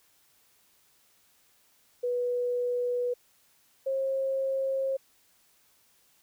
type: tone pair in turn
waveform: sine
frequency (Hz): 490 / 536.5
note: B4 / C5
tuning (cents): -14 / +43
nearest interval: major second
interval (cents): 157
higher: second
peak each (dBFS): -26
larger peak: neither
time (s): 2.03-3.14 / 3.86-4.97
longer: neither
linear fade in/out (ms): 10
effects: white hiss -65 dBFS RMS until 6.22 s